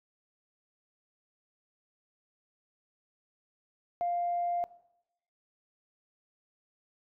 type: tone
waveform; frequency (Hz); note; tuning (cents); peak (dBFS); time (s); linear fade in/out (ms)
sine; 698.5; F5; 0; -27; 4.01-4.64; 0
effects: noise-tail reverb RT60 0.8 s tail -19 dB re dry + tanh soft clip ceiling -23 dBFS